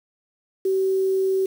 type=tone with quantisation; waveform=sine; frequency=382.2 Hz; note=G4; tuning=44 cents flat; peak=-18 dBFS; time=0.65-1.46 s; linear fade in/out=5 ms; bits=7; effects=none